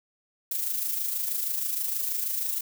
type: noise with amplitude modulation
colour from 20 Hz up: violet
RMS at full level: -27 dBFS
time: 0.51-2.61 s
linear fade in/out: 5 ms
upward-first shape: sine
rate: 26.3 Hz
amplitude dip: 50%
effects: none